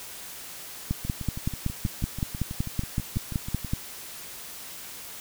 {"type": "two click trains", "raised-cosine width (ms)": 5, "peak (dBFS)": [-21, -13], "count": [17, 16], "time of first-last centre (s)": [[1.05, 3.647], [0.91, 3.735]], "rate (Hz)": [6.16, 5.31], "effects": ["white hiss -41 dBFS RMS until 5.2 s"]}